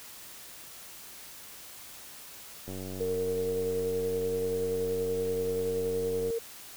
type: click train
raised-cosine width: 2 ms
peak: -27 dBFS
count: 342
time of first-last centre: 2.68-6.304 s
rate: 94.1 Hz
type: tone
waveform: sine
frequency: 460 Hz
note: A#4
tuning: 23 cents flat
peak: -28 dBFS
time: 3-6.39 s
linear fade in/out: 10 ms
effects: white hiss -47 dBFS RMS until 6.76 s